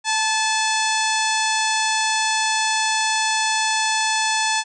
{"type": "harmonic tone with a mistuned harmonic", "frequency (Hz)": 867, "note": "A5", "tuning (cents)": -26, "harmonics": [1, 2, 3, 4, 5, 6, 7, 8, 9, 10], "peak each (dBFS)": [-22, -25, -27, -28, -29, -30, -30, -31, -32, -32], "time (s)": [0.04, 4.64], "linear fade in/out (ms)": 50, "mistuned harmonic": 1, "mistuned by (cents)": 28, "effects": []}